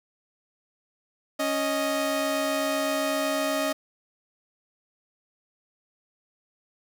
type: tone pair together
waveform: sawtooth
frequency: 277.2 / 622.3 Hz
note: C#4 / D#5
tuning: 0 / 0 cents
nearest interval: octave + major second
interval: 1400 cents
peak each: -25 / -22 dBFS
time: 1.39-3.73 s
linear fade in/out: 10 ms
effects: none